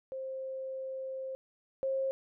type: tone pair in turn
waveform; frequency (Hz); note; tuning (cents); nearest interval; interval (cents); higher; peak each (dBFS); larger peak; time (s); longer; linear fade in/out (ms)
sine; 528 / 534.8; C5 / C5; +16 / +38; unison; 22; second; -36 / -29; second; 0.12-1.35 / 1.83-2.11; first; 0
effects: none